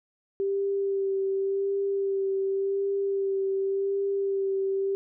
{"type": "tone with vibrato", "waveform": "sine", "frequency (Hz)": 392, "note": "G4", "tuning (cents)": 0, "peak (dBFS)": -24, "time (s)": [0.4, 4.95], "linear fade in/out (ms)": 0, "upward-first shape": "sine", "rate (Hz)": 0.89, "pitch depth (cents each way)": 19, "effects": []}